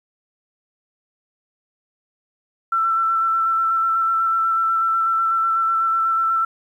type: tone with vibrato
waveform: sine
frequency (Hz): 1338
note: E6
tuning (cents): +25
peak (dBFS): -16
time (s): 2.72-6.45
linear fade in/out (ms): 5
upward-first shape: square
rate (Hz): 8.1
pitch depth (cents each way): 13
effects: 9-bit